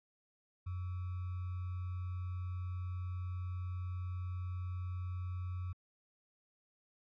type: tone with sample-and-hold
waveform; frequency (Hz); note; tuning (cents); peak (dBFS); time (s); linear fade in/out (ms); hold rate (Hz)
sine; 90; F#2; -47; -37; 0.66-5.73; 10; 1225
effects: low-pass 2000 Hz 12 dB/octave